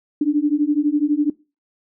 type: beating tone pair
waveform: sine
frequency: 289.1 / 301.1 Hz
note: D4 / D4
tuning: -27 / +43 cents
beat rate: 12 Hz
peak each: -18 dBFS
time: 0.21-1.3 s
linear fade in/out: 5 ms
effects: noise-tail reverb RT60 0.3 s tail -22 dB re dry